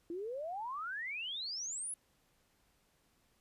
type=exponential sweep; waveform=sine; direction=up; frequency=326.8 to 10730 Hz; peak=-38 dBFS; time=0.1-1.94 s; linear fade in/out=2 ms; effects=pink hiss -73 dBFS RMS until 3.4 s + resampled to 32000 Hz